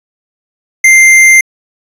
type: tone with hard clipping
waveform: triangle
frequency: 2093 Hz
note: C7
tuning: in tune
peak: -3 dBFS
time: 0.84-1.41 s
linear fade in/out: 5 ms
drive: 15 dB
effects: resampled to 32000 Hz